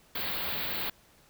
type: band-stop noise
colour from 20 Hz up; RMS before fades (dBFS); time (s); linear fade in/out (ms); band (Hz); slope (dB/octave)
white; -33; 0.15-0.9; 5; 4600 to 14000; 96
effects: pink hiss -61 dBFS RMS until 1.29 s